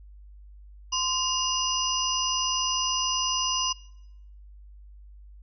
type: tone cluster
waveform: sine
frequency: 1034 / 2841 / 5010 / 5890 Hz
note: C6 / F7 / D#8 / F#8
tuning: -21 / +29 / +11 / -9 cents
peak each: -30 dBFS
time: 0.92-3.73 s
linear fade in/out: 10 ms
effects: noise-tail reverb RT60 0.8 s tail -21 dB re dry + added 50 Hz sine -45 dBFS peak until 5.42 s